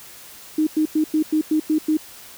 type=tone bursts; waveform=sine; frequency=310 Hz; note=D#4; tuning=6 cents flat; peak=-15 dBFS; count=8; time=0.58-1.971 s; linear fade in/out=5 ms; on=89 ms; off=97 ms; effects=white hiss -42 dBFS RMS until 2.37 s